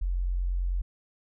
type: tone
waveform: sine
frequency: 44.68 Hz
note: F1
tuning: 40 cents sharp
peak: -25 dBFS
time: 0.01-0.82 s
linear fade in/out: 10 ms
effects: none